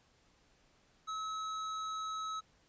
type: tone with tanh clipping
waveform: sine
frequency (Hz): 1290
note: E6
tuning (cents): -38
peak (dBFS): -39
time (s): 1.07-2.41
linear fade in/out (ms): 20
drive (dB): 17
effects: pink hiss -69 dBFS RMS until 2.68 s + resampled to 16000 Hz